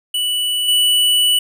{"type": "tone with level steps", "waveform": "square", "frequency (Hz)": 2960, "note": "F#7", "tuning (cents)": 0, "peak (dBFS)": [-17, -12], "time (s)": [0.14, 1.39], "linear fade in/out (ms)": 5, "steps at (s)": 0.68, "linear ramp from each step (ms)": 5, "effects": []}